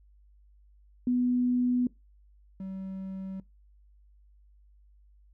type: tone pair in turn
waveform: sine / triangle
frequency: 247.5 / 190.83 Hz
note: B3 / G3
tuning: +4 / -46 cents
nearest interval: perfect fourth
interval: 450 cents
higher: first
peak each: -23 / -33 dBFS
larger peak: first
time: 1.07-1.87 / 2.6-3.4 s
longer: neither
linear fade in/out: 2 ms
effects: noise-tail reverb RT60 0.2 s tail -21 dB re dry + added 50 Hz sine -56 dBFS peak until 5.33 s